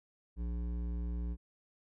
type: tone with hard clipping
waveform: triangle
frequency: 58.9 Hz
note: A#1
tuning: 19 cents sharp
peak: -36 dBFS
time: 0.36-1.37 s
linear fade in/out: 50 ms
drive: 15 dB
effects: none